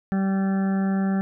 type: harmonic tone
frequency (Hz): 193.6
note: G3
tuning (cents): -21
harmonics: 1 / 2 / 3 / 4 / 6 / 7 / 8 / 9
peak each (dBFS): -20 / -35 / -38 / -35 / -46 / -41 / -44 / -41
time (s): 0.12-1.21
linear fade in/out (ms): 0
effects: none